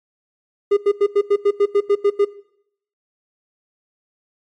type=tone bursts; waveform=triangle; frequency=406 Hz; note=G#4; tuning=39 cents flat; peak=-9 dBFS; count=11; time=0.71-2.25 s; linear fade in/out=10 ms; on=60 ms; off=88 ms; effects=noise-tail reverb RT60 0.7 s tail -19 dB re dry + MP3 48 kbps